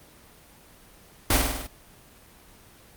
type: noise with echo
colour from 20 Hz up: pink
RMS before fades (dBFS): -19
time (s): 1.3-1.37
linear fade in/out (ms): 5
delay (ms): 50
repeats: 6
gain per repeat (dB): -3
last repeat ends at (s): 1.67
effects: pink hiss -52 dBFS RMS until 2.96 s + Opus 24 kbps

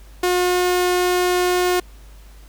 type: tone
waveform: sawtooth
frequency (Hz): 359.8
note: F#4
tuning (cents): -48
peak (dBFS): -12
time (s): 0.23-1.8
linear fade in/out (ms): 5
effects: added 50 Hz sine -40 dBFS peak until 2.48 s + pink hiss -51 dBFS RMS until 2.48 s

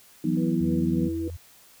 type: chord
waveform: sine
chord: E suspended second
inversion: none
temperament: equal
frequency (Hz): 164.81 / 185 / 246.9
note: E3 / F#3 / B3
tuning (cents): 0 / 0 / 0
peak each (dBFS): -27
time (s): 0.24-1.09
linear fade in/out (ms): 20
type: tone with pitch glide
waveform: sine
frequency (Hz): 311.1 to 328.5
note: D#4 to E4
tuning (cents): 0 to -6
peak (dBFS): -27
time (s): 0.24-1.28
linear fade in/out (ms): 2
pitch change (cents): +94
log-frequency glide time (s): 0.34-0.45
type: tone with tremolo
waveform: sine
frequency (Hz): 488.1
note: B4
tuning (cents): -20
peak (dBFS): -35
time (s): 0.37-1.3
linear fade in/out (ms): 0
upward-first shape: sine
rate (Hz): 3.4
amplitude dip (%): 95
type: tone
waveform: sine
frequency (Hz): 85.1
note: F2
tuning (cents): -44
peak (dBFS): -33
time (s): 0.6-1.37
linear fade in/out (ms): 10
effects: white hiss -54 dBFS RMS until 1.8 s

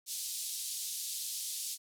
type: band-pass noise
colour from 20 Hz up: white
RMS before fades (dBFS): -39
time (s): 0.06-1.78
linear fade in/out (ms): 50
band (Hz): 3600 to 12000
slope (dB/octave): 24
effects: none

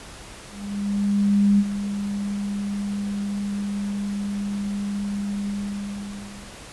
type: tone with ADSR envelope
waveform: sine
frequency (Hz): 202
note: G#3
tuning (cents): -48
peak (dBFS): -13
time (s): 0.49-6.57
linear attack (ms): 1100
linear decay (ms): 49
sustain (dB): -11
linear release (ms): 1100
effects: pink hiss -41 dBFS RMS until 6.72 s + resampled to 24000 Hz

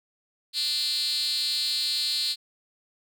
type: tone with high-pass filter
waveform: 5% pulse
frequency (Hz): 297.7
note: D4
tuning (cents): +24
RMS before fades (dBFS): -27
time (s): 0.53-2.36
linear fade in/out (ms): 50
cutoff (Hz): 4300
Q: 8.9
effects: none

